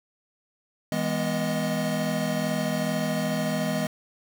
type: tone cluster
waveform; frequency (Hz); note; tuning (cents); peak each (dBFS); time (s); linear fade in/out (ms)
square; 162.1 / 204.1 / 246.7 / 626; E3 / G#3 / B3 / D#5; -29 / -30 / -2 / +10; -31; 0.92-3.87; 2
effects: none